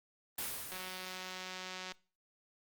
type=noise with exponential decay; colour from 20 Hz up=white; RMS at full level=-37 dBFS; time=0.38-1.95 s; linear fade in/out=5 ms; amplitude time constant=340 ms
type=click train; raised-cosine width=0.2 ms; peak=-26 dBFS; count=223; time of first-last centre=0.72-1.92 s; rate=185 Hz
effects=noise-tail reverb RT60 0.4 s tail -23 dB re dry + Opus 24 kbps